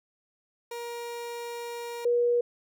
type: tone pair in turn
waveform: 30% pulse / sine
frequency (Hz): 473.2 / 480.4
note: A#4 / B4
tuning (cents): +26 / -48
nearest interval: unison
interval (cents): 26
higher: second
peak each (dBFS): -32 / -21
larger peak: second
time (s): 0.71-2.05 / 2.05-2.41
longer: first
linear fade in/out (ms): 5
effects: none